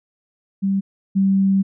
sine tone pair in turn, 195.2 / 194.08 Hz, G3 / G3, -7 / -17 cents, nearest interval unison, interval 10 cents, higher first, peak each -16 / -13 dBFS, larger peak second, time 0.62-0.81 / 1.15-1.63 s, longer second, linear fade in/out 20 ms, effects none

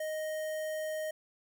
square tone with notch filter, 622.3 Hz, D#5, in tune, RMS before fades -36 dBFS, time 0-1.11 s, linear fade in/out 5 ms, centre 4100 Hz, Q 1.2, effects none

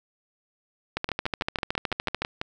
two click trains, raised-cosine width 0.3 ms, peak -10 / -12 dBFS, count 18 / 9, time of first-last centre 0.97-2.22 / 1.09-2.415 s, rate 13.6 / 6.04 Hz, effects none

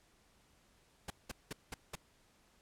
pink noise bursts, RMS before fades -42 dBFS, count 5, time 1.08-1.955 s, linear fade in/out 5 ms, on 23 ms, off 190 ms, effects pink hiss -69 dBFS RMS until 2.61 s + low-pass 11000 Hz 12 dB/octave

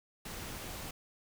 pink noise, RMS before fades -43 dBFS, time 0.25-0.91 s, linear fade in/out 5 ms, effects none

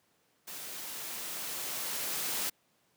white noise with level ramp, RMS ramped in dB -43 to -33 dBFS, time 0.47-2.5 s, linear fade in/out 10 ms, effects pink hiss -71 dBFS RMS until 2.96 s + high-pass 150 Hz 12 dB/octave

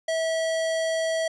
square tone, 649 Hz, E5, 27 cents flat, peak -24 dBFS, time 0.08-1.28 s, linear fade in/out 5 ms, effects resampled to 22050 Hz + 11-bit

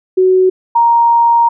sine tone pair in turn, 372.5 / 935.1 Hz, F#4 / A#5, +12 / +5 cents, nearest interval octave + major third, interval 1593 cents, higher second, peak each -6 dBFS, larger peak neither, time 0.17-0.5 / 0.75-1.49 s, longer second, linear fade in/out 10 ms, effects none

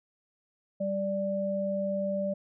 sine tone pair together, 195.67 / 587.3 Hz, G3 / D5, -3 / 0 cents, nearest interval octave + perfect fifth, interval 1903 cents, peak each -32 / -29 dBFS, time 0.8-2.34 s, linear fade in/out 10 ms, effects none

